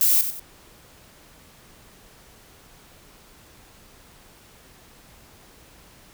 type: noise with echo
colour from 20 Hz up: violet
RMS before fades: -18 dBFS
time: 0.01-0.21 s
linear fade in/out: 0 ms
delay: 93 ms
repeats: 2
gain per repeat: -9 dB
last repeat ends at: 0.396 s
effects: pink hiss -51 dBFS RMS until 6.13 s